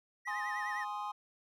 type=tone with vibrato; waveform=triangle; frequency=1864.7 Hz; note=A#6; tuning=in tune; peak=-36 dBFS; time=0.25-0.85 s; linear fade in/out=20 ms; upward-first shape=triangle; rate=9.8 Hz; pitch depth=110 cents each way
type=chord; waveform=triangle; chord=Ab major; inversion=none; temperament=equal; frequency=830.6 / 1046.5 / 1244.5 Hz; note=Ab5 / C6 / Eb6; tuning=0 / 0 / 0 cents; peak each=-38 / -39 / -41 dBFS; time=0.27-1.12 s; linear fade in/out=10 ms
effects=none